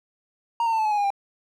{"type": "tone with pitch steps", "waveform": "triangle", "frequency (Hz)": [932.3, 911.5, 891.2, 871.4, 852, 833, 814.4, 796.3], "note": ["A#5", "A#5", "A5", "A5", "G#5", "G#5", "G#5", "G5"], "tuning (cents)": [0, -39, 22, -17, 44, 5, -34, 27], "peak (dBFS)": -18, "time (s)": [0.6, 1.104], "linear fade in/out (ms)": 2, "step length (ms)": 63, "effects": []}